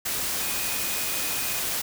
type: tone in noise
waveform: sine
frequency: 2489 Hz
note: D#7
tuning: in tune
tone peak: -37 dBFS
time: 0.41-1.6 s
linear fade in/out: 10 ms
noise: white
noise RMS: -28 dBFS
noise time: 0.05-1.82 s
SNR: -12 dB
effects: none